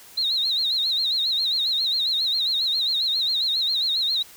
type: tone with vibrato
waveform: sine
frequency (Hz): 3951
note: B7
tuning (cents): 0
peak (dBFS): -20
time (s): 0.17-4.23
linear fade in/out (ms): 10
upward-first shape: sine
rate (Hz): 7.4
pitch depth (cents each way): 130
effects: white hiss -47 dBFS RMS until 4.36 s